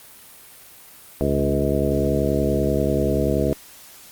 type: harmonic tone with a mistuned harmonic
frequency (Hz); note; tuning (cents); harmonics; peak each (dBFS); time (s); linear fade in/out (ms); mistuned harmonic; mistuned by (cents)
70.4; C#2; +27; 1 / 2 / 3 / 4 / 5 / 6 / 7 / 9; -26 / -26 / -26 / -26 / -26 / -26 / -26 / -26; 1.21-3.53; 0; 2; -23
effects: white hiss -45 dBFS RMS until 4.11 s + Opus 32 kbps